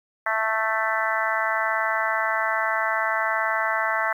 harmonic tone, 220.6 Hz, A3, 5 cents sharp, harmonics 3 / 4 / 5 / 6 / 7 / 8 / 9, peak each -29 / -29 / -29 / -29 / -29 / -29 / -29 dBFS, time 0.26-4.13 s, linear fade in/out 5 ms, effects 9-bit

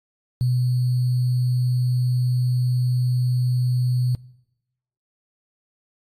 sine tone with sample-and-hold, 125 Hz, B2, 21 cents sharp, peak -17 dBFS, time 0.41-4.15 s, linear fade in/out 0 ms, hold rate 4410 Hz, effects noise-tail reverb RT60 0.9 s tail -23 dB re dry + AAC 64 kbps

